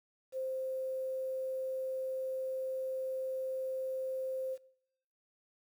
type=tone with quantisation; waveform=sine; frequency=523.3 Hz; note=C5; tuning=in tune; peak=-34 dBFS; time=0.32-4.58 s; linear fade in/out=50 ms; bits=10; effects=noise-tail reverb RT60 0.8 s tail -22 dB re dry